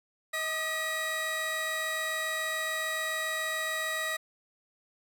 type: tone cluster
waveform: 35% pulse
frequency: 635 / 1223 / 1920 Hz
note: D#5 / D#6 / B6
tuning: +35 / -30 / -49 cents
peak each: -36 / -37 / -30 dBFS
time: 0.33-4.17 s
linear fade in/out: 10 ms
effects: none